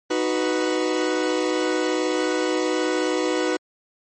40% pulse chord, B major, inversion first, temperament equal, 311.1 / 370 / 493.9 Hz, D#4 / F#4 / B4, 0 / 0 / 0 cents, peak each -24 dBFS, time 0.1-3.57 s, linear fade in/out 10 ms, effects MP3 32 kbps

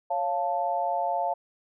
sine chord, Db augmented, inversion none, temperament equal, 554.4 / 698.5 / 880 Hz, Db5 / F5 / A5, 0 / 0 / 0 cents, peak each -32 / -27 / -29 dBFS, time 0.1-1.34 s, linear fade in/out 10 ms, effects none

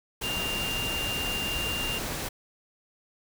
sine tone in noise, 2794 Hz, F7, in tune, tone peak -30 dBFS, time 0.23-1.99 s, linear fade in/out 10 ms, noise pink, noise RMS -33 dBFS, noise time 0.21-2.29 s, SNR 0 dB, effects none

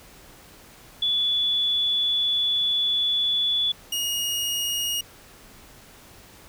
sine / sawtooth tone pair in turn, 3437 / 2869 Hz, A7 / F7, -41 / +46 cents, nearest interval minor third, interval 313 cents, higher first, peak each -20 / -21 dBFS, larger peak first, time 1.02-3.72 / 3.92-5.01 s, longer first, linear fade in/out 5 ms, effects pink hiss -49 dBFS RMS until 6.48 s

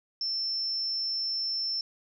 sine tone, 5350 Hz, E8, 25 cents sharp, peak -28 dBFS, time 0.21-1.81 s, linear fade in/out 2 ms, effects none

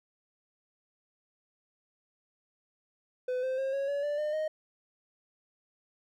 triangle tone with pitch steps, 504 / 519.4 / 535.2 / 551.5 / 568.3 / 585.7 / 603.5 / 621.9 Hz, B4 / C5 / C5 / C#5 / C#5 / D5 / D5 / D#5, +35 / -13 / +39 / -9 / +43 / -5 / +47 / -1 cents, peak -27 dBFS, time 3.28-4.48 s, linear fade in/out 5 ms, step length 150 ms, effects none

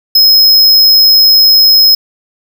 square tone, 5130 Hz, E8, 48 cents flat, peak -3 dBFS, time 0.15-1.95 s, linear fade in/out 5 ms, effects none

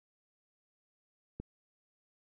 click, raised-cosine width 3 ms, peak -27 dBFS, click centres 1.4 s, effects none

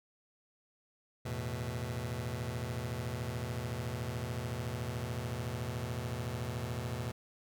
sawtooth chord, E suspended fourth, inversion none, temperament just, 82.41 / 109.88 / 123.61 Hz, E2 / A2 / B2, 0 / -2 / +2 cents, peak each -39 / -36 / -34 dBFS, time 1.25-7.12 s, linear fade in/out 10 ms, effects none

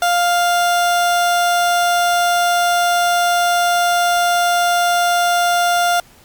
30% pulse tone, 700 Hz, F5, 4 cents sharp, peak -10 dBFS, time 0.02-6 s, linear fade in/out 2 ms, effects pink hiss -47 dBFS RMS until 6.24 s + MP3 96 kbps

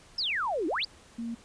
sine exponential two-way sweep, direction down then up, 5410 to 293.7 to 5150 Hz, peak -27 dBFS, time 0.18-0.85 s, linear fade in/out 5 ms, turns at 0.67 s
sine tone, 232 Hz, A#3, 8 cents flat, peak -32 dBFS, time 1.18-1.35 s, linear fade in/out 10 ms
effects pink hiss -55 dBFS RMS until 1.44 s + resampled to 22050 Hz

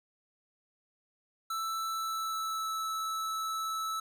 square tone with pitch glide, 1323 to 1309.3 Hz, E6 to E6, +6 to -12 cents, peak -33 dBFS, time 1.5-4 s, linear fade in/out 5 ms, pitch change -18 cents, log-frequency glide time 1.91-2.73 s, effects none

